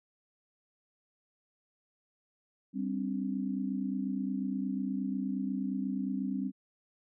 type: chord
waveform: sine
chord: G suspended fourth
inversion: none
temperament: equal with one note detuned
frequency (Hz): 196 / 261.6 / 290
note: G3 / C4 / D4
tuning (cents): 0 / 0 / -22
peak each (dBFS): -34 / -34 / -40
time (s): 2.73-6.52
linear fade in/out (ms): 50
effects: none